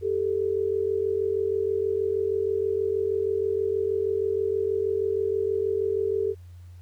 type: tone pair together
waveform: sine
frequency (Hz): 393.7 / 440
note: G4 / A4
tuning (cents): +8 / 0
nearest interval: major second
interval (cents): 192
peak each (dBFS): -25 / -26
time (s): 0.01-6.35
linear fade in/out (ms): 50
effects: added 88 Hz sine -42 dBFS peak until 6.81 s + pink hiss -64 dBFS RMS until 6.81 s